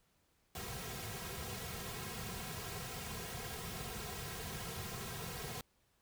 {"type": "noise with comb filter", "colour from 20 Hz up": "pink", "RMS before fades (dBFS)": -44, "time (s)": [0.55, 5.61], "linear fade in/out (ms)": 2, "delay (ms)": 3.4, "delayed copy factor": -1, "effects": ["pink hiss -75 dBFS RMS until 6.01 s"]}